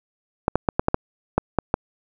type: clicks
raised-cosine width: 1 ms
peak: -3 dBFS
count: 9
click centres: 0.481 / 0.556 / 0.688 / 0.795 / 0.884 / 0.944 / 1.38 / 1.587 / 1.741 s
effects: none